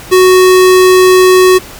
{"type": "tone", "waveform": "square", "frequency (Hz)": 370, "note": "F#4", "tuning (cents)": 0, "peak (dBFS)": -3, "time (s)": [0.11, 1.59], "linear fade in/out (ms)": 20, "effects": ["pink hiss -30 dBFS RMS until 1.79 s"]}